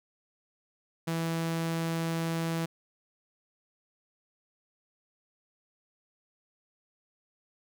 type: tone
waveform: sawtooth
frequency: 164.81 Hz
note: E3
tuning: in tune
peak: -25 dBFS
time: 1.07-2.66 s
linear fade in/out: 10 ms
effects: none